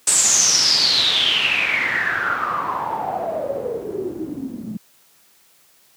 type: noise with low-pass filter sweep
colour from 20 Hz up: white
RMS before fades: -20 dBFS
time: 0.07-4.77 s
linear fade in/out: 5 ms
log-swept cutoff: 8200 to 210 Hz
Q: 10
effects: white hiss -55 dBFS RMS until 5.96 s + high-pass 100 Hz 12 dB/octave